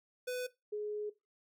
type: tone pair in turn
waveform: square / sine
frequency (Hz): 499.1 / 419.7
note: B4 / G#4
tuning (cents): +18 / +18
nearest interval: minor third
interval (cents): 300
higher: first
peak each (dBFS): -36 / -35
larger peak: second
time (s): 0.27-0.47 / 0.72-1.1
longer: second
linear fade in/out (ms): 10
effects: noise-tail reverb RT60 0.2 s tail -17 dB re dry